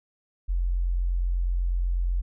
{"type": "tone", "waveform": "sine", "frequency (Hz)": 44.1, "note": "F1", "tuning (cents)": 18, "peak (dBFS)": -22, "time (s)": [0.48, 2.22], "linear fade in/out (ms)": 20, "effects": []}